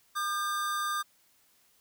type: tone pair together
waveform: square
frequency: 1206 / 1587 Hz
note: D6 / G6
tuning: +46 / +21 cents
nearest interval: perfect fourth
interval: 475 cents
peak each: -31 / -37 dBFS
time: 0.15-1.03 s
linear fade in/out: 20 ms
effects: white hiss -66 dBFS RMS until 1.8 s